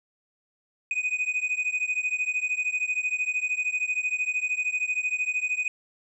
triangle beating tone pair, 2489 / 2502 Hz, D#7 / D#7, 0 / +9 cents, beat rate 13 Hz, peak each -26 / -27 dBFS, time 0.91-5.68 s, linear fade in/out 2 ms, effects resampled to 22050 Hz

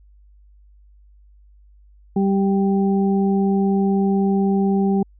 harmonic tone, 196 Hz, G3, in tune, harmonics 1 / 2 / 4, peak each -16 / -22 / -28 dBFS, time 2.16-5.03 s, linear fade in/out 5 ms, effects added 50 Hz sine -47 dBFS peak until 5.19 s

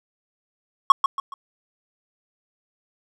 triangle tone with echo, 1100 Hz, C#6, 14 cents flat, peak -4 dBFS, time 0.9-0.92 s, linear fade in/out 2 ms, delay 140 ms, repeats 3, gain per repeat -9 dB, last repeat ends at 1.34 s, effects none

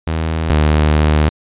sawtooth tone pair in turn, 80.4 / 76.22 Hz, E2 / D#2, -43 / -35 cents, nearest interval minor second, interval 92 cents, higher first, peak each -12 / -6 dBFS, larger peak second, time 0.07-0.5 / 0.5-1.29 s, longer second, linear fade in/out 0 ms, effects resampled to 8000 Hz

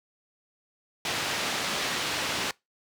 white low-pass noise, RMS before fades -30 dBFS, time 1.05-2.51 s, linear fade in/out 2 ms, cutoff 4100 Hz, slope 12 dB/octave, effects noise-tail reverb RT60 0.2 s tail -24 dB re dry + high-pass 100 Hz 12 dB/octave

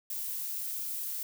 violet noise, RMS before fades -36 dBFS, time 0.1-1.23 s, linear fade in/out 2 ms, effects none

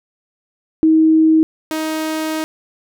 sine / sawtooth tone pair in turn, 317.6 / 314.5 Hz, D#4 / D#4, +36 / +19 cents, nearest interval unison, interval 17 cents, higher first, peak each -8 / -15 dBFS, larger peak first, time 0.83-1.43 / 1.71-2.44 s, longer second, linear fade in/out 0 ms, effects none

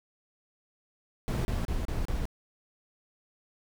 brown noise bursts, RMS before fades -30 dBFS, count 5, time 1.28-2.254 s, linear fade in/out 0 ms, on 170 ms, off 31 ms, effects none

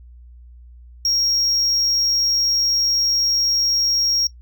triangle tone, 5588 Hz, F8, in tune, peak -15 dBFS, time 1.05-4.27 s, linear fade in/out 2 ms, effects noise-tail reverb RT60 0.1 s tail -19 dB re dry + added 60 Hz sine -40 dBFS peak until 4.41 s

